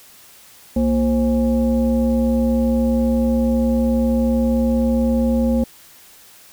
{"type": "tone with frequency modulation", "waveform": "sine", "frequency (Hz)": 233.1, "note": "A#3", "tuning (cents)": 0, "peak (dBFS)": -14, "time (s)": [0.76, 5.64], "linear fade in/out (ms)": 5, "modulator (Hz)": 296, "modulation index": 0.83, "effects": ["white hiss -46 dBFS RMS until 6.52 s"]}